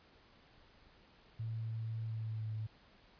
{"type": "tone with pitch glide", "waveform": "sine", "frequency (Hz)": [112.3, 108.98], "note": ["A2", "A2"], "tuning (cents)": [36, -16], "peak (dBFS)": -37, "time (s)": [1.39, 2.67], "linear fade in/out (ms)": 10, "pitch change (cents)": -52, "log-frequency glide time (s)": [2, 2.51], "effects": ["pink hiss -64 dBFS RMS until 3.19 s", "resampled to 11025 Hz"]}